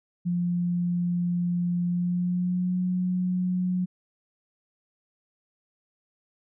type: tone with pitch glide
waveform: sine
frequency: 175.3 to 181.8 Hz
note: F3 to F#3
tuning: +7 to -30 cents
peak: -23 dBFS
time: 0.25-3.86 s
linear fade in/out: 20 ms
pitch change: +63 cents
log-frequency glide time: 1.86-2.78 s
effects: none